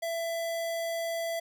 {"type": "tone", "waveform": "square", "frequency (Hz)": 667, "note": "E5", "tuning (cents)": 20, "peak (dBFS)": -31, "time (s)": [0.02, 1.4], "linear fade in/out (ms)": 10, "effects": []}